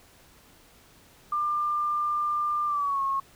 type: tone with pitch glide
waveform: sine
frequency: 1195 to 1089.5 Hz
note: D6 to C#6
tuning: +30 to -30 cents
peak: -24 dBFS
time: 1.32-3.2 s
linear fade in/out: 5 ms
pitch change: -160 cents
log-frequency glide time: 2.66-3.02 s
effects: pink hiss -56 dBFS RMS until 3.35 s